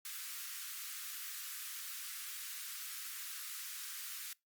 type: high-pass noise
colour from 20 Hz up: white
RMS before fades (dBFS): -45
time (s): 0.05-4.33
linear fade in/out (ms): 2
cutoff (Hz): 1200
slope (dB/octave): 48
effects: noise-tail reverb RT60 0.2 s tail -24 dB re dry + Opus 48 kbps